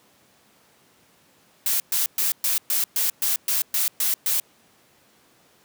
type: noise bursts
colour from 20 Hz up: blue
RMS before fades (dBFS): -22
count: 11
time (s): 1.66-4.4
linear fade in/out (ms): 2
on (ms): 140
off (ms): 120
effects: pink hiss -58 dBFS RMS until 5.64 s + high-pass 150 Hz 12 dB/octave